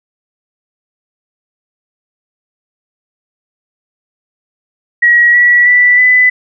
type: tone with pitch steps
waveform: sine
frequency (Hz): 1909 / 1939 / 1969.5 / 2000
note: A#6 / B6 / B6 / B6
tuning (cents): +41 / -32 / -5 / +21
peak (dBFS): -4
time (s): 5.02-6.3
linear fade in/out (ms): 10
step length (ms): 320
effects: none